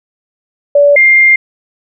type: tone pair in turn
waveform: sine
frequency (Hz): 575 / 2109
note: D5 / C7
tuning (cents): -37 / +13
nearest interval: octave + minor seventh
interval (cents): 2250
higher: second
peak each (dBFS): -3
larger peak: neither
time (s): 0.75-0.96 / 0.96-1.36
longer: second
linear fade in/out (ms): 5
effects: none